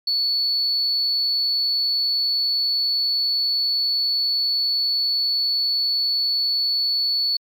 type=tone; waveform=sine; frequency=4435 Hz; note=C#8; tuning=in tune; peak=-17 dBFS; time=0.07-7.37 s; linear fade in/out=5 ms; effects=tanh soft clip ceiling -14 dBFS + MP3 96 kbps